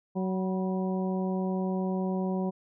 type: harmonic tone with a mistuned harmonic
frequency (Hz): 187.1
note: F#3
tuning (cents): +20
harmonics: 1 / 2 / 3 / 4 / 5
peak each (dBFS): -28 / -34 / -38 / -40 / -42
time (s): 0.15-2.51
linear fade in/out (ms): 20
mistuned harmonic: 5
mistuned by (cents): +61
effects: none